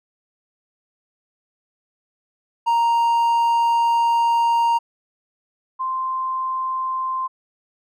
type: tone pair in turn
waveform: triangle / sine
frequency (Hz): 932.3 / 1043.2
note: A#5 / C6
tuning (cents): 0 / -5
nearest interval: major second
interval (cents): 195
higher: second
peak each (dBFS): -13 / -21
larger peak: first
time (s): 2.66-4.79 / 5.79-7.28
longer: first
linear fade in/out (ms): 20
effects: none